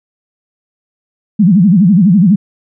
sine tone with vibrato, 189 Hz, F#3, 37 cents sharp, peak -4 dBFS, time 1.39-2.36 s, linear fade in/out 10 ms, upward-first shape sine, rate 12 Hz, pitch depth 240 cents each way, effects none

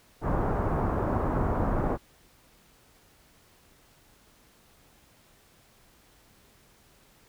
pink low-pass noise, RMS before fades -27 dBFS, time 0.21-1.98 s, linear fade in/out 50 ms, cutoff 1200 Hz, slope 24 dB/octave, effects pink hiss -60 dBFS RMS until 7.28 s

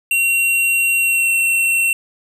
square tone with pitch glide, 2744 to 2716 Hz, F7 to F7, -31 to -49 cents, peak -14 dBFS, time 0.11-1.93 s, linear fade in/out 2 ms, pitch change -18 cents, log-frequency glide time 0.98-1.3 s, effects 8-bit

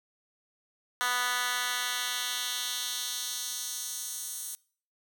10% pulse tone with high-pass filter sweep, 246.9 Hz, B3, in tune, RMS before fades -33 dBFS, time 1.01-4.55 s, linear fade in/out 0 ms, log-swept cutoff 1400 to 8500 Hz, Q 1.2, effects noise-tail reverb RT60 0.5 s tail -24 dB re dry

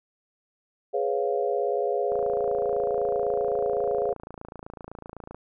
sine chord, C# dominant seventh, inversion second, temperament equal with one note detuned, 415.3 / 496.2 / 554.4 / 698.5 Hz, G#4 / B4 / C#5 / E#5, 0 / +8 / 0 / 0 cents, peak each -27 / -29 / -29 / -30 dBFS, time 0.93-4.14 s, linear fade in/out 20 ms
click train, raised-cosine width 1 ms, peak -25 dBFS, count 91, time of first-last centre 2.12-5.346 s, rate 27.9 Hz
effects none

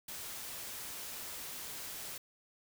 white noise, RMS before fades -44 dBFS, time 0.08-2.18 s, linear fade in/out 5 ms, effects none

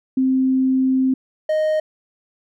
sine / triangle tone pair in turn, 261.6 / 620.7 Hz, C4 / D#5, 0 / -4 cents, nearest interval octave + minor third, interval 1496 cents, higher second, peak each -14 dBFS, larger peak neither, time 0.17-1.14 / 1.49-1.8 s, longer first, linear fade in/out 5 ms, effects none

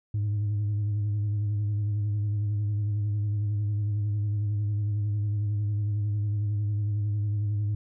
sine tone with vibrato, 103.83 Hz, G#2, in tune, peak -22 dBFS, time 0.14-7.75 s, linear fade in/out 5 ms, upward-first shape sine, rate 11 Hz, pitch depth 38 cents each way, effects tanh soft clip ceiling -23 dBFS

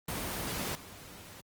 pink noise with level steps, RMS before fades -35 / -49 dBFS, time 0.08-1.41 s, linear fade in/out 5 ms, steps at 0.75 s, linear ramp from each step 2 ms, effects high-pass 60 Hz 12 dB/octave + Opus 24 kbps

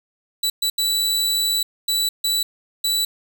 sawtooth tone bursts at uneven times, 3951 Hz, B7, in tune, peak -15 dBFS, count 6, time 0.43-0.5 / 0.62-0.7 / 0.78-1.63 / 1.88-2.09 / 2.24-2.43 / 2.84-3.05 s, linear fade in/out 5 ms, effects 9-bit

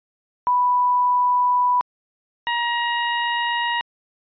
sine / 20% pulse tone pair in turn, 987.8 / 947.7 Hz, B5 / A#5, 0 / +28 cents, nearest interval minor second, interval 72 cents, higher first, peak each -15 dBFS, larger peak neither, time 0.47-1.81 / 2.47-3.81 s, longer neither, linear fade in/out 0 ms, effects resampled to 11025 Hz

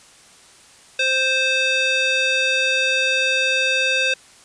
square tone with band-pass filter, 523.3 Hz, C5, in tune, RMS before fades -19 dBFS, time 0.99-4.14 s, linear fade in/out 5 ms, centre 2900 Hz, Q 2.1, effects white hiss -48 dBFS RMS until 4.44 s + resampled to 22050 Hz

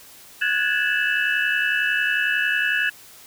sine tone cluster, 1470 / 1665 / 1736 / 2635 / 2930 Hz, F#6 / G#6 / A6 / E7 / F#7, -12 / +4 / -24 / -1 / -18 cents, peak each -26 / -22 / -26 / -26 / -31 dBFS, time 0.41-2.9 s, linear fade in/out 10 ms, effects white hiss -46 dBFS RMS until 3.26 s

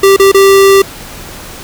square tone with dropouts, 391.5 Hz, G4, 2 cents flat, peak -3 dBFS, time 0.03-0.82 s, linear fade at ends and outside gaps 5 ms, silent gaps 0.164-0.196 / 0.317-0.344 s, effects pink hiss -28 dBFS RMS until 1.63 s

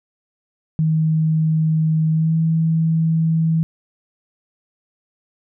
sine tone with pitch glide, 158.2 to 161.9 Hz, D#3 to E3, +29 to -31 cents, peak -14 dBFS, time 0.79-3.63 s, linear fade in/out 0 ms, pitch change +40 cents, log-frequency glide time 2.11-2.36 s, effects none

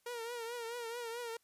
sawtooth tone with vibrato, 469.8 Hz, A#4, 13 cents sharp, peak -36 dBFS, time 0.06-1.37 s, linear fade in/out 5 ms, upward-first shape triangle, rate 4.6 Hz, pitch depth 80 cents each way, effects white hiss -75 dBFS RMS until 1.43 s + resampled to 32000 Hz

